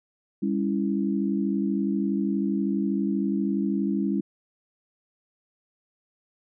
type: chord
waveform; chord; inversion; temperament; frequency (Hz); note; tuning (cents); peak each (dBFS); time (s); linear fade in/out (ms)
sine; C# diminished; second; equal with one note detuned; 200.7 / 277.2 / 329.6; G3 / C#4 / E4; +41 / 0 / 0; -25 / -28 / -29; 0.42-4.21; 10
effects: none